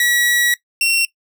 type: tone pair in turn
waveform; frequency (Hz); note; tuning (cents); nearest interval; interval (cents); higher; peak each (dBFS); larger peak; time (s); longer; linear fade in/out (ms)
sawtooth; 1928 / 2727; B6 / F7; -42 / -42; tritone; 600; second; -10; neither; 0-0.54 / 0.81-1.05; first; 2
effects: noise-tail reverb RT60 0.1 s tail -18 dB re dry